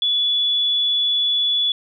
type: tone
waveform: sine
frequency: 3426 Hz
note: A7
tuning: 47 cents flat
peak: -16 dBFS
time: 0.02-1.72 s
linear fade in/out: 2 ms
effects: none